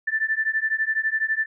sine beating tone pair, 1760 / 1772 Hz, A6 / A6, 0 / +12 cents, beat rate 12 Hz, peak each -24 / -24 dBFS, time 0.07-1.46 s, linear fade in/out 10 ms, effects none

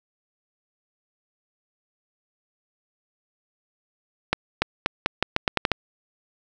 accelerating click train, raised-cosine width 0.3 ms, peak -3 dBFS, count 10, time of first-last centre 4.33-5.717 s, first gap 290 ms, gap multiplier 0.83, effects none

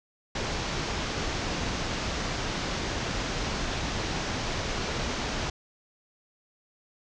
pink low-pass noise, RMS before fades -31 dBFS, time 0.35-5.5 s, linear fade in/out 5 ms, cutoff 6600 Hz, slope 48 dB/octave, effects none

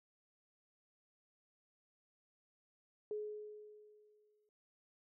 sine tone with exponential decay, 422.5 Hz, G#4, 30 cents sharp, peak -37 dBFS, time 3.11-4.49 s, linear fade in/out 1 ms, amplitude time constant 300 ms, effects none

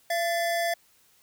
square tone pair together, 679.4 / 1760 Hz, F5 / A6, -48 / 0 cents, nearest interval octave + major third, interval 1648 cents, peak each -26 / -33 dBFS, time 0.1-0.74 s, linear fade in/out 5 ms, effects white hiss -62 dBFS RMS until 1.22 s

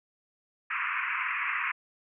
white band-pass noise, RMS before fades -31 dBFS, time 0.7-1.72 s, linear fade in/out 10 ms, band 1000 to 2600 Hz, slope 96 dB/octave, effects none

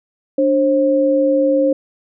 sine tone pair together, 293.7 / 534.6 Hz, D4 / C5, 0 / +37 cents, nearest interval minor seventh, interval 1037 cents, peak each -16 / -13 dBFS, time 0.38-1.73 s, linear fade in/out 5 ms, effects none

